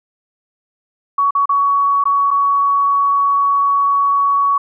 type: tone with dropouts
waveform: sine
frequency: 1123 Hz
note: C#6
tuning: 22 cents sharp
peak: -11 dBFS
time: 1.18-4.58 s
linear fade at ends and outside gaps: 5 ms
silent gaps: 1.308-1.35 / 1.457-1.492 / 2.04-2.054 / 2.307-2.311 s
effects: none